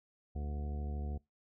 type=harmonic tone; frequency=72.9 Hz; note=D2; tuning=12 cents flat; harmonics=1 / 2 / 3 / 4 / 5 / 6 / 7 / 9 / 10; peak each=-36 / -47 / -47 / -56 / -54 / -55 / -57 / -62 / -54 dBFS; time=0.35-1.18 s; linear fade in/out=10 ms; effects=noise-tail reverb RT60 0.2 s tail -24 dB re dry